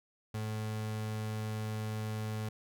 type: tone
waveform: 35% pulse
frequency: 108.3 Hz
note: A2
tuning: 27 cents flat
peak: -33 dBFS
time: 0.34-2.49 s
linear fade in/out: 5 ms
effects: none